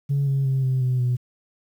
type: tone with pitch steps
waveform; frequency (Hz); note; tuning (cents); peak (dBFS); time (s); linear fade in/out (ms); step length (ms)
sine; 140.4 / 136.96 / 133.6 / 130.32 / 127.12 / 124; C#3 / C#3 / C3 / C3 / C3 / B2; +22 / -20 / +36 / -7 / -50 / +7; -17; 0.09-1.17; 20; 180
effects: tanh soft clip ceiling -16 dBFS + 9-bit